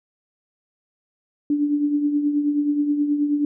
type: tone with tremolo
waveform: sine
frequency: 292.1 Hz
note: D4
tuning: 9 cents flat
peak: -15 dBFS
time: 1.5-3.45 s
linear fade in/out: 2 ms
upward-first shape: triangle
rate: 9.4 Hz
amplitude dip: 60%
effects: none